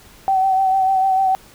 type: tone with vibrato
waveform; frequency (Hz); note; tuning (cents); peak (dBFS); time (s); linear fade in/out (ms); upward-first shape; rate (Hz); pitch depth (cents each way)
sine; 764; G5; -45; -13; 0.28-1.35; 0; sine; 6.7; 29
effects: pink hiss -46 dBFS RMS until 1.54 s